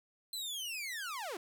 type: linear sweep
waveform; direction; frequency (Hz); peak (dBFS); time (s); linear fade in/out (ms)
sawtooth; down; 4117 to 311.1; -35; 0.33-1.37; 2
effects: none